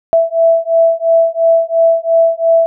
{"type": "beating tone pair", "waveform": "sine", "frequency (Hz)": [660, 662.9], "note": ["E5", "E5"], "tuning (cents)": [2, 10], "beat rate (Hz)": 2.9, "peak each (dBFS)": -11, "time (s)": [0.13, 2.66], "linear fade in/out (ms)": 0, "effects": []}